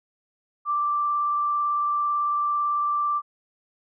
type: tone with vibrato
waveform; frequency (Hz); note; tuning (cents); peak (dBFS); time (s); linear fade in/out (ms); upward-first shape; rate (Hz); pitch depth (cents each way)
sine; 1174.7; D6; 0; -21; 0.65-3.22; 50; triangle; 18; 10
effects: none